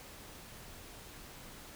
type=silence; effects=pink hiss -51 dBFS RMS until 1.75 s